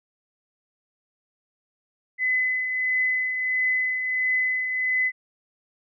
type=tone with tremolo; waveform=sine; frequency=2019 Hz; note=B6; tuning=38 cents sharp; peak=-19 dBFS; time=2.18-5.12 s; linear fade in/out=50 ms; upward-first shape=triangle; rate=1.5 Hz; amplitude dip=50%; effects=none